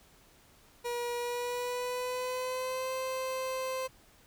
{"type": "tone with pitch glide", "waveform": "30% pulse", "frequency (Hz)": [480, 520.4], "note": ["B4", "C5"], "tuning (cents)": [-49, -9], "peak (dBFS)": -30, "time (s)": [0.84, 3.88], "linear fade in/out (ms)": 20, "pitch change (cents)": 140, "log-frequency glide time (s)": [1.16, 2.93], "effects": ["pink hiss -61 dBFS RMS until 4.26 s"]}